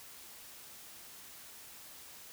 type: silence
effects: white hiss -52 dBFS RMS until 2.32 s